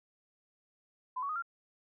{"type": "tone with pitch steps", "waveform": "sine", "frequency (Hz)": [1011, 1121.8, 1244.7, 1381.1], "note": ["B5", "C#6", "D#6", "F6"], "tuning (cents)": [40, 20, 0, -20], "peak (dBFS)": -33, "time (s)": [1.16, 1.424], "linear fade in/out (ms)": 10, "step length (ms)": 66, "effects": []}